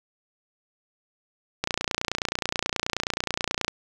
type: click train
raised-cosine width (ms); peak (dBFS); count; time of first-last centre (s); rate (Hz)
0.2; -7; 61; 1.64-3.681; 29.4
effects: none